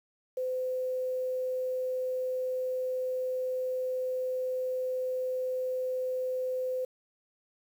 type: tone with quantisation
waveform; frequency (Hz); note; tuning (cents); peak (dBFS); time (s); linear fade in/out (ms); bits
sine; 511; C5; -41; -29; 0.37-6.85; 5; 9
effects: none